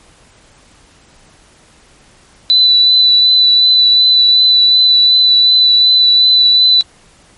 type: tone with vibrato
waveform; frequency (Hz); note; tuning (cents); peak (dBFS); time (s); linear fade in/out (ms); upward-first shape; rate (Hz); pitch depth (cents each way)
sine; 3984; B7; +14; -5; 2.5-6.81; 0; triangle; 2.7; 18
effects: pink hiss -46 dBFS RMS until 7.37 s + MP3 48 kbps